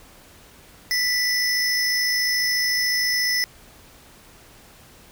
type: tone pair together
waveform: square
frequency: 1975.5 / 5241 Hz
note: B6 / E8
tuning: 0 / -11 cents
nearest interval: octave + perfect fourth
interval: 1689 cents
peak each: -23 dBFS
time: 0.91-3.44 s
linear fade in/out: 0 ms
effects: pink hiss -49 dBFS RMS until 5.11 s